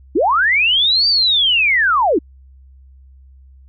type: linear two-way sweep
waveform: sine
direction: up then down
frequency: 260 to 4699 to 260 Hz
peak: -11 dBFS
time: 0.15-2.19 s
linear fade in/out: 10 ms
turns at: 1.08 s
effects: added 66 Hz sine -41 dBFS peak until 3.68 s